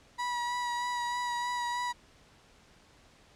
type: tone with vibrato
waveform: 35% pulse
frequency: 970 Hz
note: B5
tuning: 31 cents flat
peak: -29 dBFS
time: 0.18-1.93 s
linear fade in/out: 20 ms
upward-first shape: sine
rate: 3.2 Hz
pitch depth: 18 cents each way
effects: pink hiss -60 dBFS RMS until 3.35 s + low-pass 7000 Hz 12 dB/octave